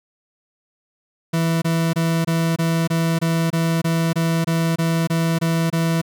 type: tone bursts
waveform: 40% pulse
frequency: 164.81 Hz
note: E3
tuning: in tune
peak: -16 dBFS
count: 15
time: 1.33-6.016 s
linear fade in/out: 10 ms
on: 290 ms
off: 24 ms
effects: 9-bit